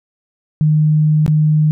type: tone with dropouts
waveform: sine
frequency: 153.3 Hz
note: D#3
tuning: 25 cents flat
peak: -9 dBFS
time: 0.61-1.71 s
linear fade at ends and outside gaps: 0 ms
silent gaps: 1.263-1.279 s
effects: none